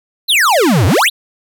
square exponential two-way sweep, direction down then up, 4300 to 84.3 to 4300 Hz, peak -9 dBFS, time 0.28-1.1 s, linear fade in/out 20 ms, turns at 0.86 s, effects none

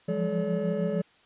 triangle tone cluster, 170.9 / 177.5 / 205.6 / 430 / 571 Hz, F3 / F3 / G#3 / A4 / D5, -37 / +28 / -17 / -40 / -49 cents, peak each -30 dBFS, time 0.08-1.02 s, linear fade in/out 10 ms, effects white hiss -60 dBFS RMS until 1.25 s + resampled to 8000 Hz

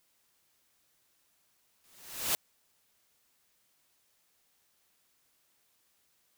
white noise with exponential growth, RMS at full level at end -27 dBFS, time 1.84-2.35 s, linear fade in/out 0 ms, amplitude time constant 110 ms, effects white hiss -72 dBFS RMS until 6.37 s

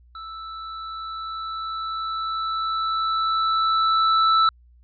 square tone with level ramp, 1318.5 Hz, E6, in tune, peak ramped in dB -35 to -15 dBFS, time 0.15-4.49 s, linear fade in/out 2 ms, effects added 60 Hz sine -50 dBFS peak until 4.83 s + resampled to 11025 Hz

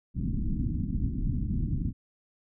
pink low-pass noise, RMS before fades -29 dBFS, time 0.14-1.93 s, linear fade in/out 50 ms, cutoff 280 Hz, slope 48 dB/octave, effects none

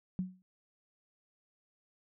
sine tone with exponential decay, 184.9 Hz, F#3, 1 cent flat, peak -28 dBFS, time 0.19-0.42 s, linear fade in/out 0 ms, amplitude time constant 48 ms, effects none

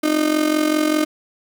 35% pulse tone with amplitude modulation, 306.6 Hz, D#4, 25 cents flat, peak -11 dBFS, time 0.03-1.05 s, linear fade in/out 10 ms, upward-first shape sine, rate 45.1 Hz, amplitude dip 70%, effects none

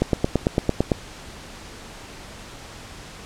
click train, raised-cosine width 2 ms, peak -4 dBFS, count 9, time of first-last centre 0.02-0.918 s, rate 8.91 Hz, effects pink hiss -40 dBFS RMS until 3.25 s + low-pass 8000 Hz 12 dB/octave

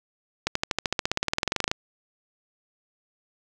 accelerating click train, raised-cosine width 0.2 ms, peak -6 dBFS, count 23, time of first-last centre 0.47-1.715 s, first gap 84 ms, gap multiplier 0.96, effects none

